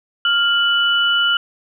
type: tone pair together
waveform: sine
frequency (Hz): 1400 / 2966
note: F6 / F#7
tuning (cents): +4 / +4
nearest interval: octave + minor second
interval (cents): 1300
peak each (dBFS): -16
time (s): 0.25-1.37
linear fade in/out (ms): 2
effects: none